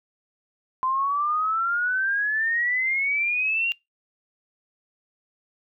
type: exponential sweep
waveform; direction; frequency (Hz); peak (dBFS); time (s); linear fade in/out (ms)
sine; up; 1027 to 2794; -21; 0.83-3.72; 0
effects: noise-tail reverb RT60 0.2 s tail -24 dB re dry